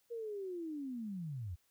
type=linear sweep; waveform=sine; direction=down; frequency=476.4 to 77.78 Hz; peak=-39 dBFS; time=0.1-1.56 s; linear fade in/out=20 ms; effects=white hiss -75 dBFS RMS until 1.7 s